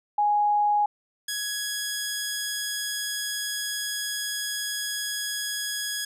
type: tone pair in turn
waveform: sine / 10% pulse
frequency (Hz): 830 / 1669.6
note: G#5 / G#6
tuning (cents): -1 / +9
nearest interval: octave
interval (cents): 1210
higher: second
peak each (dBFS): -19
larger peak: neither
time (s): 0.18-0.86 / 1.28-6.05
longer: second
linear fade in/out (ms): 5
effects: none